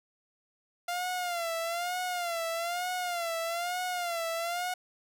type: tone with vibrato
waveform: sawtooth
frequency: 694 Hz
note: F5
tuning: 11 cents flat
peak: -27 dBFS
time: 0.88-4.74 s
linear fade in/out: 5 ms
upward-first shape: sine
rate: 1.1 Hz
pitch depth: 87 cents each way
effects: none